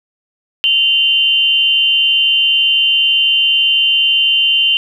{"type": "tone pair together", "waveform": "sine", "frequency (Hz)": [2794, 3076], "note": ["F7", "G7"], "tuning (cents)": [0, -33], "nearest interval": "major second", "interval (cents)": 167, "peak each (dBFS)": -12, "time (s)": [0.64, 4.77], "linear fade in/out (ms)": 0, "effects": ["8-bit"]}